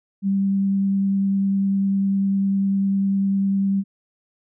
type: tone with vibrato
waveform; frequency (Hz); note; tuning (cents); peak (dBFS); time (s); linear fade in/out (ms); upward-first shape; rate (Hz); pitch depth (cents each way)
sine; 196; G3; 0; -17; 0.22-3.84; 50; sine; 10; 8
effects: none